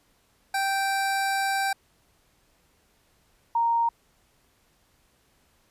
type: tone pair in turn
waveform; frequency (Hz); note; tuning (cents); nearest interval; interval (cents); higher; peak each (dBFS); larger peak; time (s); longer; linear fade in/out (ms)
25% pulse / sine; 782 / 930; G5 / A#5; -4 / -4; minor third; 300; second; -20; neither; 0.54-1.73 / 3.55-3.89; first; 5
effects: pink hiss -65 dBFS RMS until 5.7 s + resampled to 32000 Hz